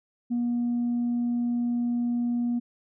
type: tone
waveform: sine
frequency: 239.8 Hz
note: A#3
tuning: 49 cents sharp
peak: -22 dBFS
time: 0.3-2.6 s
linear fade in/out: 20 ms
effects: tanh soft clip ceiling -21 dBFS